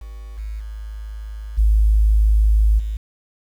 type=tone with level steps; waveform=sine; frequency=53 Hz; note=G#1; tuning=36 cents sharp; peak=-31 / -25 / -28 / -11 / -21 dBFS; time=0.01-2.97 s; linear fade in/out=5 ms; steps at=0.37 / 0.59 / 1.57 / 2.78 s; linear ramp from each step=20 ms; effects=8-bit